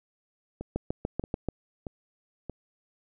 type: two click trains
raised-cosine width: 2 ms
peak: -15 / -22 dBFS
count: 6 / 4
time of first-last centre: 0.76-1.487 / 0.61-2.497 s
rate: 6.88 / 1.59 Hz
effects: none